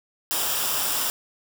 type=noise with comb filter; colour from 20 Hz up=white; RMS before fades=-25 dBFS; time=0.31-1.1 s; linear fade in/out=0 ms; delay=0.47 ms; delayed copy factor=-0.55; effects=none